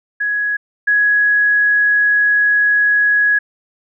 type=tone pair in turn; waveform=sine; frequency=1672 / 1672 Hz; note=G#6 / G#6; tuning=+11 / +11 cents; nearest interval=unison; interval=0 cents; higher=neither; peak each=-15 / -10 dBFS; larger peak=second; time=0.2-0.57 / 0.87-3.39 s; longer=second; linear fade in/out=10 ms; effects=none